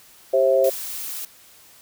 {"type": "chord", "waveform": "sine", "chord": "C major", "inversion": "second", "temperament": "equal with one note detuned", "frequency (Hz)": [392, 533.3, 659.3], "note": ["G4", "C5", "E5"], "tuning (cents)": [0, 33, 0], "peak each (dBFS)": [-22, -16, -21], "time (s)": [0.33, 0.7], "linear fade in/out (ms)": 10}
{"type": "noise", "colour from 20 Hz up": "blue", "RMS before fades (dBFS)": -31, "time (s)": [0.64, 1.25], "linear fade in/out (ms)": 2}
{"effects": ["white hiss -50 dBFS RMS until 1.81 s"]}